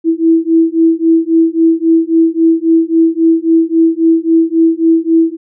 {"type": "beating tone pair", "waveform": "sine", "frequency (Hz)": [325.9, 329.6], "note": ["E4", "E4"], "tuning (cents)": [-20, 0], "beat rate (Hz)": 3.7, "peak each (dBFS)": -10, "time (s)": [0.04, 5.37], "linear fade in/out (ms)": 50, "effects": []}